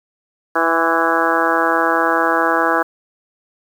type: harmonic tone with a mistuned harmonic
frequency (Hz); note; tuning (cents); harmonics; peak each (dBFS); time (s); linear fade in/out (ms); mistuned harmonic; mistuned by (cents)
164.81; E3; 0; 2 / 3 / 4 / 5 / 6 / 7 / 8 / 9 / 10; -22 / -22 / -22 / -22 / -22 / -22 / -22 / -22 / -22; 0.55-2.83; 10; 6; +37
effects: 7-bit